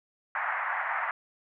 white band-pass noise, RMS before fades -31 dBFS, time 0.35-1.11 s, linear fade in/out 2 ms, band 700 to 2000 Hz, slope 48 dB/octave, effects none

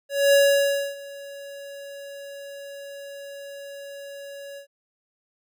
square tone with ADSR envelope, 561 Hz, C#5, 21 cents sharp, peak -14 dBFS, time 0.09-4.67 s, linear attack 240 ms, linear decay 620 ms, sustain -23 dB, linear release 98 ms, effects none

